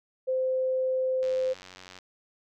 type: tone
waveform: sine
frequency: 518 Hz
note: C5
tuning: 17 cents flat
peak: -24 dBFS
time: 0.27-1.54 s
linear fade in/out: 20 ms
type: click train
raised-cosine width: 0.2 ms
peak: -28 dBFS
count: 71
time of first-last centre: 1.23-1.988 s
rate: 92.4 Hz
effects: none